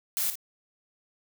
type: noise with echo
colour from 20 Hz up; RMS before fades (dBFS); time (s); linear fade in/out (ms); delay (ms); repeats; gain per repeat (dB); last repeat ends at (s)
blue; -28; 0.17-0.3; 0; 55; 1; -9; 0.355
effects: none